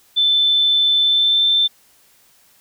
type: tone with pitch glide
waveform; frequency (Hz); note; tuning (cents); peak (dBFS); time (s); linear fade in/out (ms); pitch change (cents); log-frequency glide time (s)
sine; 3527 to 3554; A7 to A7; +3 to +17; -12; 0.16-1.68; 20; +14; 1.01-1.44
effects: white hiss -54 dBFS RMS until 2.6 s